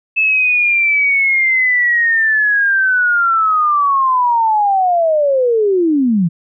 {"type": "linear sweep", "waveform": "sine", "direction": "down", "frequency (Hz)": [2619, 158], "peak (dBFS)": -10, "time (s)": [0.16, 6.29], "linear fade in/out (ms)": 20, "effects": []}